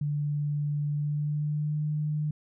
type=tone with pitch glide; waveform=sine; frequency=146.83 to 151.05 Hz; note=D3 to D3; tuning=0 to +49 cents; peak=-26 dBFS; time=0.01-2.31 s; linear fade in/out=5 ms; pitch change=+49 cents; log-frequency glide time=0.91-1.82 s; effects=none